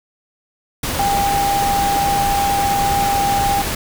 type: tone in noise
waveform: sine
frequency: 800 Hz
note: G5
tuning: 35 cents sharp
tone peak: -15 dBFS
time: 0.99-3.62 s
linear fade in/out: 5 ms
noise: pink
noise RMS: -22 dBFS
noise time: 0.83-3.75 s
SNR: +4 dB
effects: none